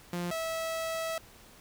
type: tone pair in turn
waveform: sawtooth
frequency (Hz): 175.1 / 651.4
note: F3 / E5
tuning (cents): +5 / -21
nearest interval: octave + major seventh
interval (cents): 2274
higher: second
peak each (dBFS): -28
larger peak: neither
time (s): 0.13-0.31 / 0.31-1.18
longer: second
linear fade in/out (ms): 2
effects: pink hiss -55 dBFS RMS until 1.6 s